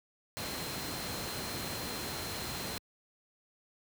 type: tone in noise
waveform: sine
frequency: 4144 Hz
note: C8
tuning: 17 cents flat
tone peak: -45 dBFS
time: 0.37-2.78 s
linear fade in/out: 0 ms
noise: pink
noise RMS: -38 dBFS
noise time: 0.37-2.78 s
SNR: -10 dB
effects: high-pass 80 Hz 12 dB/octave